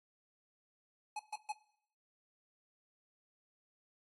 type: tone bursts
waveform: square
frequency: 847 Hz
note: G#5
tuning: 34 cents sharp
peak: -39 dBFS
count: 3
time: 1.16-1.522 s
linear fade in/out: 5 ms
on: 34 ms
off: 130 ms
effects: noise-tail reverb RT60 0.7 s tail -18 dB re dry + AAC 32 kbps